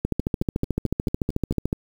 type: two click trains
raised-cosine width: 3 ms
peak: -9 / -22 dBFS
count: 24 / 7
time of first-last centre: 0.05-1.729 / 0.2-1.525 s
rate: 13.7 / 4.53 Hz
effects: 7-bit